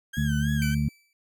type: tone with vibrato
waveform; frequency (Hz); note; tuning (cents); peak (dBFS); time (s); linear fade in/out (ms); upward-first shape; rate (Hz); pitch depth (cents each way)
35% pulse; 1589; G6; +23; -32; 0.13-0.75; 10; sine; 3.2; 93
type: harmonic tone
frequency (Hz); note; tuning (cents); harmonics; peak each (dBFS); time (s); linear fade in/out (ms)
73.42; D2; 0; 1 / 2 / 3; -29 / -25 / -27; 0.17-0.89; 5
type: tone with exponential decay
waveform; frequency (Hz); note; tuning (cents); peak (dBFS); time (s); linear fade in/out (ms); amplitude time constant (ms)
sawtooth; 2317; D7; -24; -27; 0.62-1.13; 1; 110
effects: none